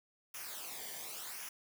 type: noise with flanger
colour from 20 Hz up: white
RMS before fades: -45 dBFS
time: 0.34-1.49 s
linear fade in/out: 5 ms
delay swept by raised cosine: 0.24 to 0.77 ms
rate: 0.9 Hz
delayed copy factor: -0.65
effects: none